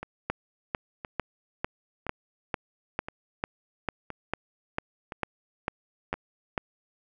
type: two click trains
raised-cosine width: 0.5 ms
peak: -21 / -12 dBFS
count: 7 / 15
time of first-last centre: 0.03-6.14 / 0.3-6.578 s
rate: 0.982 / 2.23 Hz
effects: none